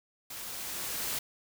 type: noise with level ramp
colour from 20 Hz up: white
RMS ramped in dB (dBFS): -42 to -33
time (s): 0.3-1.19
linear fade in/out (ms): 5
effects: none